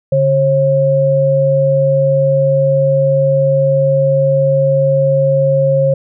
sine tone pair together, 143.03 / 540 Hz, D3 / C#5, -45 / -45 cents, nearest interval octave + major seventh, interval 2300 cents, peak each -14 / -10 dBFS, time 0.12-5.94 s, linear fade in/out 5 ms, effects none

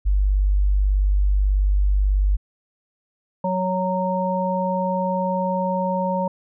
sine tone, 49.16 Hz, G1, 6 cents sharp, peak -15 dBFS, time 0.05-2.37 s, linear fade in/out 20 ms
harmonic tone, 185 Hz, F#3, in tune, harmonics 1 / 3 / 5, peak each -24 / -24 / -24 dBFS, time 3.44-6.28 s, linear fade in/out 5 ms
effects none

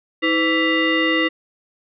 sine tone with frequency modulation, 1150 Hz, D6, 37 cents flat, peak -15 dBFS, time 0.22-1.29 s, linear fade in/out 20 ms, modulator 829 Hz, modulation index 2, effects none

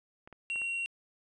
clicks, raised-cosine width 0.5 ms, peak -34 dBFS, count 4, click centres 0.275 / 0.327 / 0.559 / 0.617 s
triangle tone, 2745 Hz, F7, 31 cents flat, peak -30 dBFS, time 0.5-0.86 s, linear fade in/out 0 ms
effects resampled to 24000 Hz

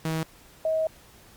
sawtooth / sine tone pair in turn, 160.2 / 636.6 Hz, E3 / D#5, -49 / +39 cents, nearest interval 2 octaves, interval 2388 cents, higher second, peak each -22 dBFS, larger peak neither, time 0.05-0.23 / 0.65-0.87 s, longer second, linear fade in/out 2 ms, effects pink hiss -53 dBFS RMS until 1.36 s + Opus 48 kbps

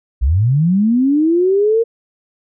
sine linear sweep, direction up, 54.6 to 466.2 Hz, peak -10 dBFS, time 0.21-1.84 s, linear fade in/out 20 ms, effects none

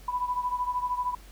sine beating tone pair, 987.8 / 1000.8 Hz, B5 / B5, 0 / +23 cents, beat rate 13 Hz, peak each -28 / -32 dBFS, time 0.08-1.15 s, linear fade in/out 5 ms, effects added 47 Hz sine -47 dBFS peak until 1.31 s + pink hiss -54 dBFS RMS until 1.31 s

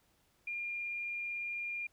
sine tone, 2406 Hz, D7, 41 cents sharp, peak -36 dBFS, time 0.47-1.87 s, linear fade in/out 5 ms, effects pink hiss -72 dBFS RMS until 1.92 s

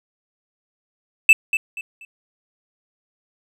triangle tone with echo, 2637 Hz, E7, in tune, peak -4 dBFS, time 1.29-1.33 s, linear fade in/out 2 ms, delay 240 ms, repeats 3, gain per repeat -11 dB, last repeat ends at 2.05 s, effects none

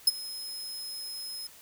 sawtooth tone with ADSR envelope, 5130 Hz, E8, 48 cents flat, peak -13 dBFS, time 0.07-1.47 s, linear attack 6 ms, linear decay 27 ms, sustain -21 dB, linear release 3 ms, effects white hiss -53 dBFS RMS until 1.61 s

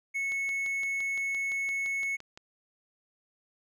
triangle tone, 2200 Hz, C#7, 14 cents flat, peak -27 dBFS, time 0.14-2.17 s, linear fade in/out 20 ms
click train, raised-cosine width 0.2 ms, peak -28 dBFS, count 13, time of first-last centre 0.32-2.375 s, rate 5.84 Hz
effects none

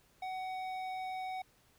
triangle tone with hard clipping, 749 Hz, F#5, 21 cents sharp, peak -39 dBFS, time 0.22-1.42 s, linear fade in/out 5 ms, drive 14 dB, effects pink hiss -68 dBFS RMS until 1.78 s

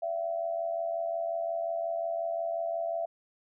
sine tone with amplitude modulation, 670 Hz, E5, 28 cents sharp, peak -26 dBFS, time 0.02-3.06 s, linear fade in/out 10 ms, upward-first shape sine, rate 85.6 Hz, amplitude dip 70%, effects none

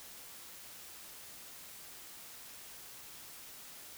silence, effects white hiss -51 dBFS RMS until 3.97 s

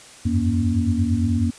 sine tone cluster, 86.7 / 95.9 / 103.7 / 235.7 / 279.8 Hz, F2 / G2 / G#2 / A#3 / C#4, -12 / -37 / -2 / +19 / +16 cents, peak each -23 / -23 / -29 / -21 / -28 dBFS, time 0.25-1.51 s, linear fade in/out 10 ms, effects white hiss -44 dBFS RMS until 1.58 s + resampled to 22050 Hz

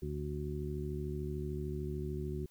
harmonic tone, 73.42 Hz, D2, in tune, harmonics 1 / 2 / 3 / 4 / 5, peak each -40 / -40 / -45 / -50 / -41 dBFS, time 0.02-2.46 s, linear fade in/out 5 ms, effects white hiss -69 dBFS RMS until 2.5 s

